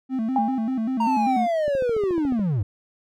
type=tone with vibrato; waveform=triangle; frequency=241.1 Hz; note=B3; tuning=41 cents flat; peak=-20 dBFS; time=0.09-1.48 s; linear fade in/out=50 ms; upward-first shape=square; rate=5.1 Hz; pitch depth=140 cents each way
type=tone with exponential decay; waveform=sine; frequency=808 Hz; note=G#5; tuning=48 cents flat; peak=-16 dBFS; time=0.36-0.82 s; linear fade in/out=2 ms; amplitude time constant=100 ms
type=linear sweep; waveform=triangle; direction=down; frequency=940 to 89.9 Hz; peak=-18 dBFS; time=1-2.63 s; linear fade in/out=5 ms
type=click train; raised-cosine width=2 ms; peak=-21 dBFS; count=11; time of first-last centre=1.68-2.394 s; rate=14 Hz
effects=none